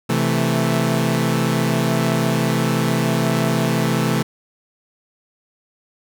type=chord; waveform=sawtooth; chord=A minor; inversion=first; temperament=equal; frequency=130.81 / 164.81 / 220 Hz; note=C3 / E3 / A3; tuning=0 / 0 / 0 cents; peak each=-17 dBFS; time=0.09-4.23 s; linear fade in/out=10 ms; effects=none